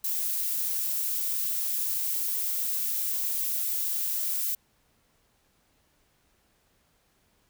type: noise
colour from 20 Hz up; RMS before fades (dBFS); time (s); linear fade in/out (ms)
violet; -29; 0.04-4.55; 5
effects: pink hiss -68 dBFS RMS until 7.49 s